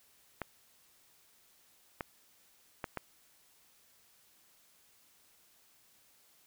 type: clicks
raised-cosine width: 0.5 ms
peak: -21 dBFS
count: 4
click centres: 0.417 / 2.008 / 2.842 / 2.973 s
effects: white hiss -66 dBFS RMS until 6.46 s